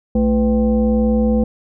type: tone with frequency modulation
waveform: sine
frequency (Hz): 220.6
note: A3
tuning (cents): +5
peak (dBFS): -12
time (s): 0.15-1.44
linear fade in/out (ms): 5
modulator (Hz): 280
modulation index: 0.94
effects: none